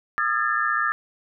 sine tone cluster, 1221 / 1346 / 1664 / 1779 Hz, D#6 / E6 / G#6 / A6, -33 / +36 / +3 / +19 cents, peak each -24 / -27 / -27 / -26 dBFS, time 0.18-0.92 s, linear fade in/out 0 ms, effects none

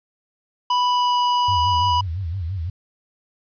square tone with pitch glide, 987.8 to 981 Hz, B5 to B5, 0 to -12 cents, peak -17 dBFS, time 0.7-2.01 s, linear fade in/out 5 ms, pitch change -12 cents, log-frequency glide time 0.88-1.17 s
sine tone with vibrato, 89 Hz, F2, 33 cents sharp, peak -23 dBFS, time 1.48-2.7 s, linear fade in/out 5 ms, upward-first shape sine, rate 5.9 Hz, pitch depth 190 cents each way
effects resampled to 11025 Hz + 9-bit

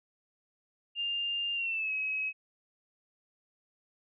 sine tone with pitch glide, 2802 to 2555 Hz, F7 to D#7, +5 to +45 cents, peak -30 dBFS, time 0.95-2.33 s, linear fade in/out 50 ms, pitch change -160 cents, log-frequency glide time 1.54-1.92 s, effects none

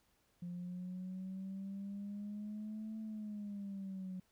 sine exponential two-way sweep, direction up then down, 174.61 to 220 to 183.5 Hz, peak -40 dBFS, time 0.42-4.2 s, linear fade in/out 5 ms, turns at 2.99 s, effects tanh soft clip ceiling -38 dBFS + pink hiss -75 dBFS RMS until 4.31 s

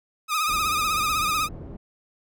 sawtooth tone with vibrato, 1244.5 Hz, D#6, in tune, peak -18 dBFS, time 0.28-1.49 s, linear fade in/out 50 ms, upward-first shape sine, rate 16 Hz, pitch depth 67 cents each way
pink low-pass noise, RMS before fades -38 dBFS, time 0.48-1.77 s, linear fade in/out 10 ms, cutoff 460 Hz, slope 12 dB/octave
effects none

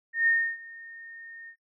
sine tone with ADSR envelope, 1835 Hz, A#6, 28 cents flat, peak -19 dBFS, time 0.13-1.56 s, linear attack 140 ms, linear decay 300 ms, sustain -23 dB, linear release 77 ms, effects noise-tail reverb RT60 0.1 s tail -19 dB re dry

